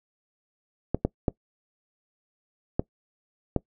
clicks, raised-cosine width 2 ms, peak -9 dBFS, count 5, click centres 0.946 / 1.05 / 1.282 / 2.795 / 3.563 s, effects noise-tail reverb RT60 0.1 s tail -22 dB re dry

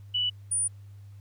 sine tone pair in turn, 2960 / 9397 Hz, F#7 / D9, 0 / 0 cents, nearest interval octave + minor sixth, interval 2000 cents, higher second, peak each -24 dBFS, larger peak neither, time 0.14-0.3 / 0.51-0.68 s, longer second, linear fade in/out 10 ms, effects added 100 Hz sine -44 dBFS peak until 1.2 s + pink hiss -67 dBFS RMS until 1.2 s

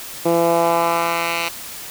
10% pulse tone with band-pass filter sweep, 168.6 Hz, E3, 39 cents sharp, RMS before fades -18 dBFS, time 0.25-1.49 s, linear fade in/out 10 ms, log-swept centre 400 to 2900 Hz, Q 1.2, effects white hiss -33 dBFS RMS until 1.9 s

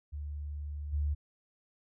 sine tone with level steps, 73.42 Hz, D2, in tune, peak -36 / -28 dBFS, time 0.12-1.15 s, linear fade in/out 20 ms, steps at 0.92 s, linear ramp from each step 20 ms, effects none

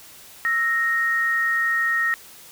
sine tone pair together, 1318.5 / 1864.6 Hz, E6 / A#6, 0 / 0 cents, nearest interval tritone, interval 600 cents, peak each -27 / -19 dBFS, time 0.45-2.14 s, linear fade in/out 0 ms, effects white hiss -45 dBFS RMS until 2.51 s

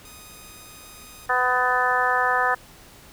5% pulse tone, 1244.5 Hz, D#6, in tune, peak -32 dBFS, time 0.05-1.26 s, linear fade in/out 2 ms
harmonic tone, 250.8 Hz, B3, 27 cents sharp, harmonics 2 / 3 / 4 / 5 / 6 / 7, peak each -29 / -25 / -25 / -25 / -27 / -24 dBFS, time 1.29-2.55 s, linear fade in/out 10 ms
effects pink hiss -48 dBFS RMS until 3.12 s

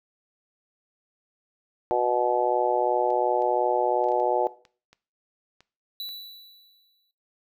harmonic tone, 122.8 Hz, B2, 9 cents flat, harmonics 3 / 4 / 5 / 6 / 7, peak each -27 / -27 / -27 / -27 / -27 dBFS, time 1.91-4.47 s, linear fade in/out 0 ms
clicks, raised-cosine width 0.2 ms, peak -34 dBFS, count 10, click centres 3.104 / 3.421 / 4.041 / 4.087 / 4.119 / 4.2 / 4.652 / 4.93 / 5.606 / 6.09 s
square tone with exponential decay, 3951 Hz, B7, in tune, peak -31 dBFS, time 6-7.11 s, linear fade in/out 1 ms, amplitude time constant 240 ms
effects noise-tail reverb RT60 0.4 s tail -18 dB re dry

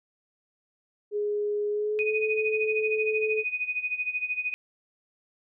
sine tone with pitch glide, 415.3 to 433.9 Hz, G#4 to A4, 0 to -24 cents, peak -25 dBFS, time 1.11-3.44 s, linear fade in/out 50 ms, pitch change +76 cents, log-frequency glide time 1.7-2.17 s
sine tone with tremolo, 2489 Hz, D#7, in tune, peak -24 dBFS, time 1.99-4.54 s, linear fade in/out 0 ms, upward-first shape sine, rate 13 Hz, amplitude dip 80%
effects none

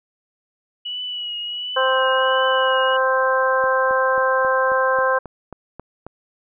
sine tone with vibrato, 2931 Hz, F#7, 17 cents flat, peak -25 dBFS, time 0.85-2.97 s, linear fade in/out 10 ms, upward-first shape triangle, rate 1.4 Hz, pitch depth 37 cents each way
harmonic tone, 261.5 Hz, C4, 1 cent flat, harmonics 2 / 3 / 4 / 5 / 6, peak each -19 / -28 / -20 / -28 / -22 dBFS, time 1.76-5.19 s, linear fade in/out 10 ms
click train, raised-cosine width 1 ms, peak -20 dBFS, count 10, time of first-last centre 3.64-6.066 s, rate 3.71 Hz
effects none

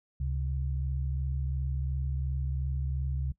sine tone pair together, 69.87 / 132.7 Hz, C#2 / C3, +14 / +25 cents, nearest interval major seventh, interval 1111 cents, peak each -30 / -34 dBFS, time 0.2-3.32 s, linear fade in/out 5 ms, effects noise-tail reverb RT60 0.1 s tail -20 dB re dry

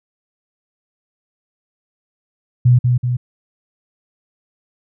sine tone with echo, 123.47 Hz, B2, in tune, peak -7 dBFS, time 2.65-2.79 s, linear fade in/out 10 ms, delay 190 ms, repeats 2, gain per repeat -4 dB, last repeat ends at 3.17 s, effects none

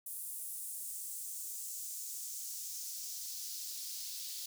white noise with high-pass filter sweep, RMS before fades -43 dBFS, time 0.06-4.46 s, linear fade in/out 5 ms, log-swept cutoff 10000 to 4300 Hz, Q 1.9, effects none

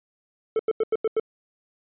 triangle tone bursts, 440.8 Hz, A4, 3 cents sharp, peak -17 dBFS, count 6, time 0.56-1.198 s, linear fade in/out 2 ms, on 33 ms, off 88 ms, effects resampled to 8000 Hz

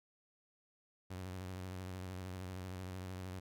sawtooth tone with vibrato, 92.5 Hz, F#2, in tune, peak -39 dBFS, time 1.1-3.4 s, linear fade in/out 10 ms, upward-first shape square, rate 13 Hz, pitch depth 42 cents each way, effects none

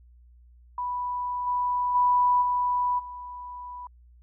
sine tone with level steps, 986 Hz, B5, 3 cents flat, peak -27 / -23 / -18 / -22 / -36 dBFS, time 0.78-3.87 s, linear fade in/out 2 ms, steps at 1.46 / 1.94 / 2.41 / 2.98 s, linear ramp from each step 20 ms, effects added 60 Hz sine -51 dBFS peak until 4.22 s

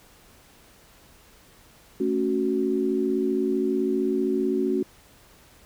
sine chord, F# minor, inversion first, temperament just, 222 / 277.5 / 370 Hz, A3 / C#4 / F#4, +16 / +2 / 0 cents, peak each -28 / -26 / -24 dBFS, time 2-4.83 s, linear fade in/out 5 ms, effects pink hiss -54 dBFS RMS until 5.65 s

